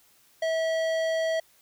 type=tone with tanh clipping; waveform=sine; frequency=648 Hz; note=E5; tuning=30 cents flat; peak=-26 dBFS; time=0.42-1.4 s; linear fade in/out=5 ms; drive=16 dB; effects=white hiss -61 dBFS RMS until 1.61 s